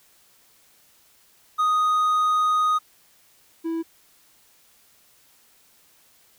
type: tone pair in turn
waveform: triangle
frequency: 1244.5 / 328.6 Hz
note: D#6 / E4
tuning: 0 / -5 cents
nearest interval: octave + major seventh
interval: 2305 cents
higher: first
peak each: -16 / -22 dBFS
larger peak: first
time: 1.58-2.79 / 3.64-3.83 s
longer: first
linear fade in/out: 20 ms
effects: white hiss -58 dBFS RMS until 6.38 s